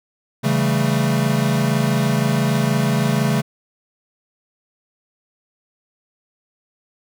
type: chord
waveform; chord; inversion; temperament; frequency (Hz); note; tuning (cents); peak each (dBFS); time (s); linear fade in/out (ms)
square; A dominant seventh; first; equal; 138.59 / 164.81 / 196 / 220; C#3 / E3 / G3 / A3; 0 / 0 / 0 / 0; -20 / -24 / -25 / -22; 0.43-3.42; 20
effects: none